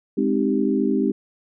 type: chord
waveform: sine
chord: Ab major seventh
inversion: none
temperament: equal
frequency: 207.7 / 261.6 / 311.1 / 392 Hz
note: Ab3 / C4 / Eb4 / G4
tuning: 0 / 0 / 0 / 0 cents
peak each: -23 / -22 / -24 / -24 dBFS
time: 0.17-1.12 s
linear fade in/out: 10 ms
effects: none